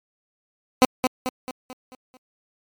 15% pulse tone with echo, 255.7 Hz, C4, 40 cents flat, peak -5 dBFS, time 0.82-0.85 s, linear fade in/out 0 ms, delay 220 ms, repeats 6, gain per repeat -6 dB, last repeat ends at 2.17 s, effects MP3 96 kbps

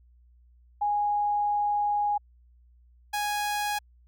sine / sawtooth tone pair in turn, 826 / 829.3 Hz, G#5 / G#5, -10 / -3 cents, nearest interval unison, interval 7 cents, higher second, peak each -23 dBFS, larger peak neither, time 0.81-2.18 / 3.13-3.79 s, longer first, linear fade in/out 10 ms, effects added 60 Hz sine -55 dBFS peak until 4.07 s

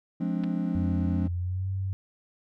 triangle chord, D half-diminished seventh, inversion first, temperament just, 176.2 / 211.4 / 264.3 / 293.7 Hz, F3 / Ab3 / C4 / D4, +16 / +31 / +18 / 0 cents, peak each -27 / -30 / -31 / -32 dBFS, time 0.2-1.28 s, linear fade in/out 10 ms
clicks, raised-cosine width 0.3 ms, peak -27 / -27 dBFS, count 2, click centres 0.437 / 0.441 s
sine tone with pitch glide, 87.31 to 95.76 Hz, F2 to G2, 0 to -40 cents, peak -27 dBFS, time 0.75-1.93 s, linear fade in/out 0 ms, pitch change +160 cents, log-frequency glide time 1.32-1.69 s
effects none

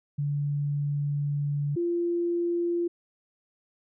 sine tone pair in turn, 144.4 / 344.8 Hz, D3 / F4, -29 / -22 cents, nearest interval octave + minor third, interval 1507 cents, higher second, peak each -25 / -24 dBFS, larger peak second, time 0.18-1.76 / 1.76-2.88 s, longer first, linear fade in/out 10 ms, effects none

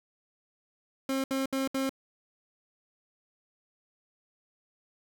30% pulse tone bursts, 267.9 Hz, C4, 41 cents sharp, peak -25 dBFS, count 4, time 1.09-1.894 s, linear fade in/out 2 ms, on 150 ms, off 68 ms, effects none

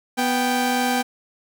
sawtooth tone pair together, 246.9 / 784 Hz, B3 / G5, 0 / 0 cents, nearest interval octave + minor sixth, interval 2000 cents, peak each -18 dBFS, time 0.17-1.03 s, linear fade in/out 20 ms, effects none

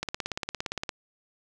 click train, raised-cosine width 0.2 ms, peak -13 dBFS, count 16, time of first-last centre 0.03-0.892 s, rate 17.4 Hz, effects none

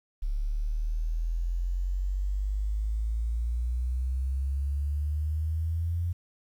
sine exponential sweep, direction up, 35.29 to 87.31 Hz, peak -26 dBFS, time 0.22-6.13 s, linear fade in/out 10 ms, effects 10-bit

